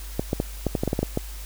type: clicks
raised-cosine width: 2 ms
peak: -9 dBFS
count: 11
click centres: 0.195 / 0.331 / 0.401 / 0.667 / 0.752 / 0.835 / 0.877 / 0.931 / 0.991 / 1.03 / 1.174 s
effects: added 50 Hz sine -34 dBFS peak until 1.45 s + white hiss -43 dBFS RMS until 1.45 s